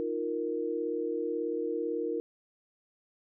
sine chord, Eb suspended second, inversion none, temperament equal, 311.1 / 349.2 / 466.2 Hz, Eb4 / F4 / Bb4, 0 / 0 / 0 cents, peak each -36 / -35 / -32 dBFS, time 0-2.2 s, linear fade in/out 0 ms, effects none

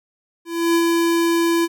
square tone with ADSR envelope, 336.4 Hz, E4, 35 cents sharp, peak -14 dBFS, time 0.45-1.68 s, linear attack 300 ms, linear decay 60 ms, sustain -2 dB, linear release 40 ms, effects none

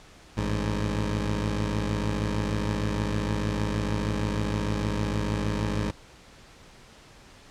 15% pulse tone pair together, 55.15 / 103.83 Hz, A1 / G#2, +5 / 0 cents, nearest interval major seventh, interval 1095 cents, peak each -22 dBFS, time 0.37-5.91 s, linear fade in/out 5 ms, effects pink hiss -51 dBFS RMS until 7.5 s + low-pass 7000 Hz 12 dB/octave

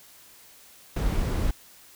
brown noise, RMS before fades -25 dBFS, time 0.96-1.51 s, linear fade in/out 5 ms, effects white hiss -52 dBFS RMS until 1.95 s

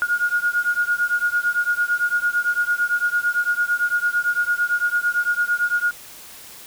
sine beating tone pair, 1429 / 1437.9 Hz, F6 / F#6, +39 / -50 cents, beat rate 8.9 Hz, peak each -21 dBFS, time 0.02-5.91 s, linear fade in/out 0 ms, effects white hiss -41 dBFS RMS until 6.66 s

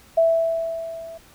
sine tone with level ramp, 659.3 Hz, E5, in tune, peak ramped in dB -12 to -35 dBFS, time 0.17-1.18 s, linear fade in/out 10 ms, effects pink hiss -51 dBFS RMS until 1.34 s

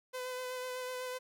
sawtooth tone with vibrato, 506 Hz, B4, 42 cents sharp, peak -34 dBFS, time 0.13-1.19 s, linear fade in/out 20 ms, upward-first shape sine, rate 8 Hz, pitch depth 18 cents each way, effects none

